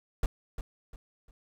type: noise with echo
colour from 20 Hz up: brown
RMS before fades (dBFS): -25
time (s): 0.23-0.26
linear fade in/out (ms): 2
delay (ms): 350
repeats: 3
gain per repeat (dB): -10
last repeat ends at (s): 1.31
effects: none